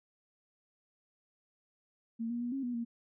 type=tone with pitch steps; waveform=sine; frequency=228.5 / 238.1 / 241.5 / 271.1 / 243.9 / 233.9 Hz; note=A#3 / A#3 / B3 / C#4 / B3 / A#3; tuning=-34 / +37 / -39 / -38 / -21 / +6 cents; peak=-33 dBFS; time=2.19-2.85 s; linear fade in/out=20 ms; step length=110 ms; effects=none